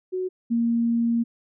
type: tone pair in turn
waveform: sine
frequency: 370 / 233.1 Hz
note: F#4 / A#3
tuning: 0 / 0 cents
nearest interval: minor sixth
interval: 800 cents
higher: first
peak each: -24 / -19 dBFS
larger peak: second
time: 0.12-0.29 / 0.5-1.24 s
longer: second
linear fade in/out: 20 ms
effects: none